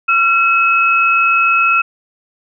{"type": "tone pair together", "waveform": "sine", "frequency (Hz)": [1364.4, 2573], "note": ["F6", "E7"], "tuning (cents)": [-41, -43], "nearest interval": "major seventh", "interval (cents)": 1098, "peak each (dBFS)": -12, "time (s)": [0.08, 1.82], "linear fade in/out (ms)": 10, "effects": []}